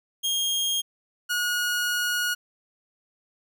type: tone pair in turn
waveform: sawtooth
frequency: 3240 / 1447.4 Hz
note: G#7 / F#6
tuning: -43 / -39 cents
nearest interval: octave + major second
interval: 1396 cents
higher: first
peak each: -20 dBFS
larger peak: neither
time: 0.23-0.82 / 1.29-2.35 s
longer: second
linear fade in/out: 20 ms
effects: none